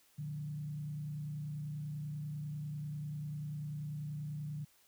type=tone with frequency modulation; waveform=sine; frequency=148.8 Hz; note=D3; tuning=23 cents sharp; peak=-38 dBFS; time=0.18-4.65 s; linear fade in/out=10 ms; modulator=30.2 Hz; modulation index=0.48; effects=white hiss -68 dBFS RMS until 4.87 s